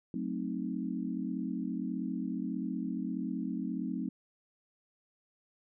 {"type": "chord", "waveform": "sine", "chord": "F# diminished seventh", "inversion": "none", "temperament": "equal", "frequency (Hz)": [185, 220, 261.6, 311.1], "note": ["F#3", "A3", "C4", "Eb4"], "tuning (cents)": [0, 0, 0, 0], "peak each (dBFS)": [-38, -38, -37, -40], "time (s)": [0.14, 4.09], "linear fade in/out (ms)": 2, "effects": []}